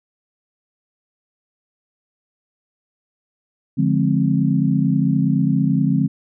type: chord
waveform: sine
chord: D half-diminished seventh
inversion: none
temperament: just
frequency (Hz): 146.83 / 176.2 / 211.4 / 264.3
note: D3 / F3 / Ab3 / C4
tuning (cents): 0 / +16 / +31 / +18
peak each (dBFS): -19 / -20 / -21 / -20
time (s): 3.77-6.08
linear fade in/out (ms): 20
effects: none